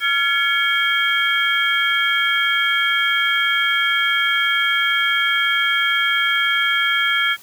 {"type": "tone cluster", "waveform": "sine", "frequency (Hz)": [1378, 1698, 2233, 3224], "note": ["F6", "G#6", "C#7", "G7"], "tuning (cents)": [-24, 38, 12, 48], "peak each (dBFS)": -21, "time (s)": [0, 7.37], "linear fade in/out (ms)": 50, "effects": ["white hiss -45 dBFS RMS until 7.42 s"]}